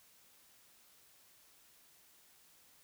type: silence
effects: white hiss -65 dBFS RMS until 2.83 s